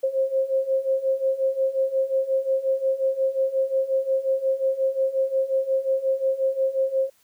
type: beating tone pair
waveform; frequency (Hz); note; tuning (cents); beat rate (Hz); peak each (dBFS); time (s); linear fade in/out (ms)
sine; 529 / 534.6; C5 / C5; +19 / +37; 5.6; -25 / -22; 0.03-7.1; 10
effects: white hiss -62 dBFS RMS until 7.23 s